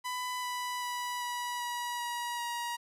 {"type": "tone with pitch steps", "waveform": "sawtooth", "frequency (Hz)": [998, 990, 982, 974.1, 966.2, 958.5, 950.7], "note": ["B5", "B5", "B5", "B5", "B5", "A#5", "A#5"], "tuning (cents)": [18, 4, -10, -24, -38, 48, 34], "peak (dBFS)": -30, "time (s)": [0.04, 2.77], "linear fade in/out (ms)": 20, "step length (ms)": 390, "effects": ["resampled to 32000 Hz", "11-bit"]}